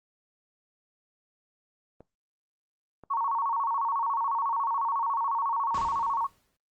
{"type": "clicks", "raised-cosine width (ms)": 1, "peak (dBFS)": [-32, -33], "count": 2, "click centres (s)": [2.006, 3.037]}
{"type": "tone with vibrato", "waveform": "sine", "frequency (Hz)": 1011, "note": "B5", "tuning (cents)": 40, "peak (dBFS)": -25, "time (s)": [3.1, 6.27], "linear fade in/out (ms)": 10, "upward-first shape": "square", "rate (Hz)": 14, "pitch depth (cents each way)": 160}
{"type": "noise with exponential decay", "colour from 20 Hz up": "pink", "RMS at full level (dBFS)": -37, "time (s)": [5.74, 6.57], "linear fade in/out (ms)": 5, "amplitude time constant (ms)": 180}
{"effects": ["noise-tail reverb RT60 0.2 s tail -23 dB re dry", "Opus 24 kbps"]}